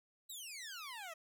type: exponential sweep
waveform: 15% pulse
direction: down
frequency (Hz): 4017 to 622.3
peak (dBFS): -39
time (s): 0.29-1.14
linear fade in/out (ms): 10
effects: none